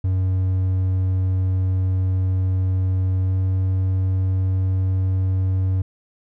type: tone with pitch glide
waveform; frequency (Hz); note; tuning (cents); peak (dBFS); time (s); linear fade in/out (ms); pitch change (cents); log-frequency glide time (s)
triangle; 93.4 to 94.05; F#2 to F#2; +17 to +29; -15; 0.04-5.82; 5; +12; 3.23-3.34
effects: none